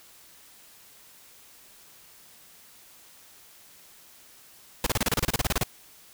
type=noise bursts; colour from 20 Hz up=pink; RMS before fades=-24 dBFS; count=15; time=4.84-5.635 s; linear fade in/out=2 ms; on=25 ms; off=30 ms; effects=white hiss -53 dBFS RMS until 6.13 s